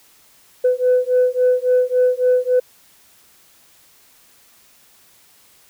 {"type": "beating tone pair", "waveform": "sine", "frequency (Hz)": [500, 503.6], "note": ["B4", "B4"], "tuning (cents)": [21, 34], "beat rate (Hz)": 3.6, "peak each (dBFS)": -15, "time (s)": [0.64, 2.6], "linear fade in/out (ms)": 10, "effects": ["tanh soft clip ceiling -8 dBFS", "white hiss -52 dBFS RMS until 5.69 s"]}